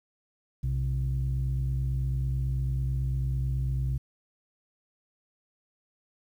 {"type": "tone pair together", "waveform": "sine", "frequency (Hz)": [61.74, 130.82], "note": ["B1", "C3"], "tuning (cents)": [0, 0], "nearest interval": "octave + minor second", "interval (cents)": 1300, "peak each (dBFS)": -27, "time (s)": [0.63, 3.98], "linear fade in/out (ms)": 10, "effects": ["tanh soft clip ceiling -21 dBFS", "10-bit"]}